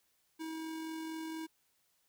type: tone with amplitude modulation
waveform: square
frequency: 320.5 Hz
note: E4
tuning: 49 cents flat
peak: -39 dBFS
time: 0.39-1.47 s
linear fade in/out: 20 ms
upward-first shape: sine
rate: 44.2 Hz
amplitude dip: 25%
effects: white hiss -75 dBFS RMS until 2.08 s